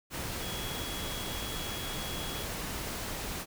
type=tone in noise; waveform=sine; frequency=3337 Hz; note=G#7; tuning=8 cents sharp; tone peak=-42 dBFS; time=0.39-2.46 s; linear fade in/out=50 ms; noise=pink; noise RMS=-37 dBFS; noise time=0.1-3.46 s; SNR=-8 dB; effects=none